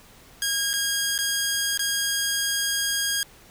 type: tone with dropouts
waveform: 10% pulse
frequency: 1630 Hz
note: G#6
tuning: 33 cents flat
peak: -14 dBFS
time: 0.42-3.23 s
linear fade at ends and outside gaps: 1 ms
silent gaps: 0.732-0.737 / 1.179-1.188 / 1.775-1.793 s
effects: pink hiss -51 dBFS RMS until 3.5 s